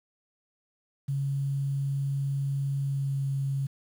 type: tone with pitch glide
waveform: sine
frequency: 138.59 to 137.08 Hz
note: C#3 to C#3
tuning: 0 to -19 cents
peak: -26 dBFS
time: 1.08-3.67 s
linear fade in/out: 10 ms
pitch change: -19 cents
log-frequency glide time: 2.83-3.27 s
effects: 9-bit